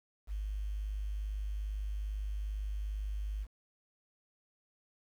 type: tone with quantisation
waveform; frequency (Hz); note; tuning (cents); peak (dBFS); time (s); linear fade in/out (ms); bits
sine; 51.2; G#1; -24; -34; 0.27-3.47; 50; 10
effects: none